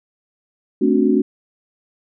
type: chord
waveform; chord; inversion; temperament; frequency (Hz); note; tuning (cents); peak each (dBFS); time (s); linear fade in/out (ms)
sine; D dominant seventh; second; equal with one note detuned; 220 / 261.6 / 289.1 / 370; A3 / C4 / D4 / F#4; 0 / 0 / -27 / 0; -18; 0.81-1.22; 10
effects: none